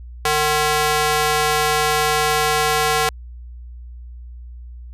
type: tone with high-pass filter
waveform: square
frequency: 151.7 Hz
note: D#3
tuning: 44 cents flat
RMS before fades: -18 dBFS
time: 0.25-3.09 s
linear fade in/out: 2 ms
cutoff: 660 Hz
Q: 0.81
effects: added 60 Hz sine -33 dBFS peak until 4.93 s + resampled to 32000 Hz